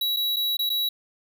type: tone with dropouts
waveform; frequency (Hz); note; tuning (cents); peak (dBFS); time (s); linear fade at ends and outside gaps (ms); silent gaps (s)
square; 3900; B7; -23; -23; 0.01-0.89; 5; 0.164-0.168 / 0.362-0.366 / 0.57-0.591 / 0.694-0.7
effects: none